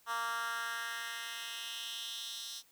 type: tone with high-pass filter sweep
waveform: 10% pulse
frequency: 231.6 Hz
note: A#3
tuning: 11 cents flat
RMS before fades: -40 dBFS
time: 0.06-2.63 s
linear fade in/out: 50 ms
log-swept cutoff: 1100 to 4500 Hz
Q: 2.6
effects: white hiss -66 dBFS RMS until 2.71 s